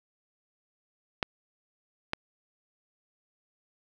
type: clicks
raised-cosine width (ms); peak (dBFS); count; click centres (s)
0.3; -10 / -12; 2; 1.228 / 2.134
effects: none